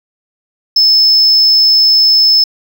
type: tone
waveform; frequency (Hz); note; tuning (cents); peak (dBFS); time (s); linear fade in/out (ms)
triangle; 5240; E8; -11; -3; 0.76-2.44; 5
effects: tanh soft clip ceiling 0 dBFS